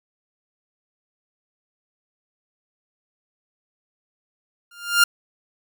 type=tone with exponential growth; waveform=sawtooth; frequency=1400 Hz; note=F6; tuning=4 cents sharp; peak=-6 dBFS; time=4.71-5.04 s; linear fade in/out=5 ms; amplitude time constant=71 ms; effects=none